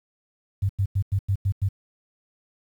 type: tone bursts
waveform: sine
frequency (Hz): 98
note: G2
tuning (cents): 0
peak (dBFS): -19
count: 7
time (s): 0.62-1.689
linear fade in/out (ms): 10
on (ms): 73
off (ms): 93
effects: 9-bit